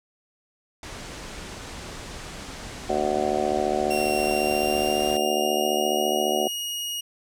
pink low-pass noise, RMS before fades -38 dBFS, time 0.83-5.17 s, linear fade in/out 2 ms, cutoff 8700 Hz, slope 24 dB/octave
harmonic tone, 74.6 Hz, D2, 28 cents sharp, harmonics 3 / 4 / 5 / 6 / 7 / 8 / 9 / 10, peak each -33 / -34 / -27 / -37 / -31 / -29 / -30 / -27 dBFS, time 2.89-6.48 s, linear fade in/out 5 ms
sawtooth tone with pitch glide, 2742 to 2878 Hz, F7 to F#7, -32 to -49 cents, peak -25 dBFS, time 3.9-7.01 s, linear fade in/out 10 ms, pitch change +83 cents, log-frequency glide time 4.12-6.15 s
effects none

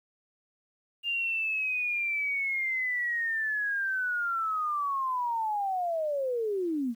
sine linear sweep, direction down, 2815 to 220 Hz, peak -27 dBFS, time 1.03-6.95 s, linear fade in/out 50 ms, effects 10-bit

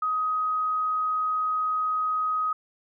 sine tone, 1258 Hz, D#6, 19 cents sharp, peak -23 dBFS, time 0.02-2.53 s, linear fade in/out 5 ms, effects none

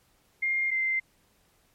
sine tone pair in turn, 2119 / 2083 Hz, C7 / C7, +21 / -8 cents, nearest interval unison, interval 29 cents, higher first, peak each -24 dBFS, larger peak neither, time 0.42-0.71 / 0.71-1 s, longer neither, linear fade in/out 10 ms, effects pink hiss -66 dBFS RMS until 1.74 s + MP3 64 kbps

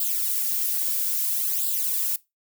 violet noise with flanger, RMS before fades -25 dBFS, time 0-2.16 s, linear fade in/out 2 ms, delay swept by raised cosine 0.24 to 3.64 ms, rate 0.6 Hz, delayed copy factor +0.8, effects noise-tail reverb RT60 0.2 s tail -20 dB re dry

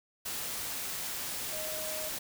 sine tone in noise, 622.3 Hz, D#5, in tune, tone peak -40 dBFS, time 1.52-2.09 s, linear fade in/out 10 ms, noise white, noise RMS -37 dBFS, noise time 0.25-2.19 s, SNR -6 dB, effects none

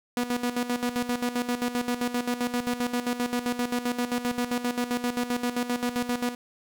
sawtooth tone with tremolo, 243.8 Hz, B3, 22 cents flat, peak -20 dBFS, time 0.17-6.35 s, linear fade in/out 2 ms, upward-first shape square, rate 7.6 Hz, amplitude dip 70%, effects none

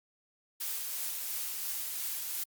blue noise with tremolo, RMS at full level -35 dBFS, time 0.6-2.44 s, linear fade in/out 10 ms, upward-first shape triangle, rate 2.9 Hz, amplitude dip 25%, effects Opus 48 kbps

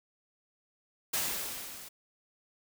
white noise with level ramp, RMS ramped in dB -30 to -48 dBFS, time 1.13-1.89 s, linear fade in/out 10 ms, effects none

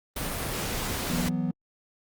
pink noise, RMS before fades -31 dBFS, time 0.16-1.29 s, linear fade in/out 5 ms
triangle chord, E suspended second, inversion none, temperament equal, 164.81 / 185 / 246.9 Hz, E3 / F#3 / B3, 0 / 0 / 0 cents, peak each -28 dBFS, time 1.1-1.51 s, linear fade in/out 0 ms
effects Opus 32 kbps

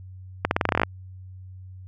accelerating click train, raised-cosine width 0.5 ms, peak -4 dBFS, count 12, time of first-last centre 0.45-0.834 s, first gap 61 ms, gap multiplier 0.88, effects added 93 Hz sine -39 dBFS peak until 1.87 s

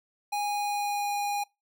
square tone with pitch glide, 823 to 817.3 Hz, G#5 to G#5, -16 to -28 cents, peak -28 dBFS, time 0.32-1.44 s, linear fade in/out 10 ms, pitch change -12 cents, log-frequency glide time 0.45-1.16 s, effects noise-tail reverb RT60 0.2 s tail -23 dB re dry

